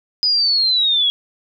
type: linear sweep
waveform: sine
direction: down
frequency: 5000 to 3295 Hz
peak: -13 dBFS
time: 0.23-1.1 s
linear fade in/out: 0 ms
effects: none